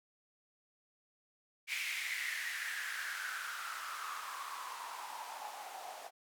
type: noise with band-pass filter sweep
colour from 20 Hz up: blue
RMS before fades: -42 dBFS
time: 1.67-6.11 s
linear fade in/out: 50 ms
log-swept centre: 2300 to 700 Hz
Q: 6
effects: none